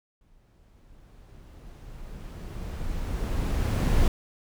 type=noise with exponential growth; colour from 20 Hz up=brown; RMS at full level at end=-20 dBFS; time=0.21-4.08 s; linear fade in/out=2 ms; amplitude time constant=840 ms; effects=none